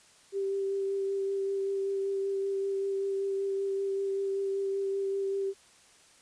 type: tone with vibrato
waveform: sine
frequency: 392 Hz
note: G4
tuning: in tune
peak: -28 dBFS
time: 0.32-5.54 s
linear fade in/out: 50 ms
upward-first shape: sine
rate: 5.2 Hz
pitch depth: 12 cents each way
effects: white hiss -59 dBFS RMS until 6.21 s + resampled to 22050 Hz